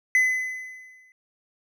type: tone with exponential decay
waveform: triangle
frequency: 2022 Hz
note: B6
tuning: 40 cents sharp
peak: -13 dBFS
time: 0.15-1.12 s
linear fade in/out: 1 ms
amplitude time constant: 210 ms
effects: none